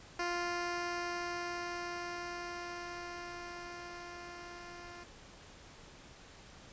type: tone with level ramp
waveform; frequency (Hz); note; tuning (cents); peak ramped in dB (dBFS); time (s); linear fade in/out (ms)
10% pulse; 349.2; F4; 0; -25 to -40; 0.19-5.04; 5
effects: pink hiss -55 dBFS RMS until 6.72 s + resampled to 16000 Hz